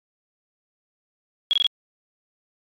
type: tone bursts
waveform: sine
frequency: 3322 Hz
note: G#7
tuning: in tune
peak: -15 dBFS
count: 4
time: 1.51-1.667 s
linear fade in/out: 0 ms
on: 22 ms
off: 23 ms
effects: MP3 96 kbps